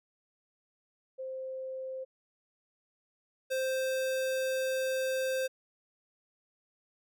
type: tone pair in turn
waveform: sine / square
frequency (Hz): 523.3 / 523.3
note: C5 / C5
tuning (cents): 0 / 0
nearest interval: unison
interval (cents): 0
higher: neither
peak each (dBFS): -36 / -30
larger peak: second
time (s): 1.18-2.05 / 3.5-5.48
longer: second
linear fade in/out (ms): 20
effects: none